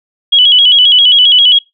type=tone with vibrato; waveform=sine; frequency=3136 Hz; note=G7; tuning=in tune; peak=-3 dBFS; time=0.32-1.59 s; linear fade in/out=10 ms; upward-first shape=square; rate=7.5 Hz; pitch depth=85 cents each way; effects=noise-tail reverb RT60 0.2 s tail -23 dB re dry